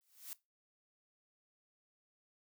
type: noise with exponential growth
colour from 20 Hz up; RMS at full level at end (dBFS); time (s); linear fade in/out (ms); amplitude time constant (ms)
blue; -43; 0.01-0.33; 0; 69
effects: noise-tail reverb RT60 0.2 s tail -18 dB re dry